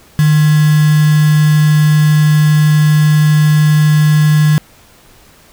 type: tone with quantisation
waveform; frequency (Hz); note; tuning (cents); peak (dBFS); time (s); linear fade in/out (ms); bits
sine; 152.1; D#3; -39; -6; 0.19-4.58; 0; 3
effects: pink hiss -44 dBFS RMS until 5.52 s